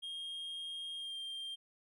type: tone with pitch glide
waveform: triangle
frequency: 3234 to 3184 Hz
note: G#7 to G7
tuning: -47 to +26 cents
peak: -39 dBFS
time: 0.02-1.56 s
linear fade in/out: 20 ms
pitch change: -27 cents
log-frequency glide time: 0.96-1.17 s
effects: none